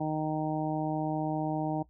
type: harmonic tone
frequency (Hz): 155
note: D#3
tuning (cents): -6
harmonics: 1 / 2 / 3 / 4 / 5 / 6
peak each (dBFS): -34 / -32 / -44 / -37 / -35 / -41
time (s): 0-1.83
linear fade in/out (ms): 10
effects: noise-tail reverb RT60 0.1 s tail -19 dB re dry + added 60 Hz sine -59 dBFS peak until 1.89 s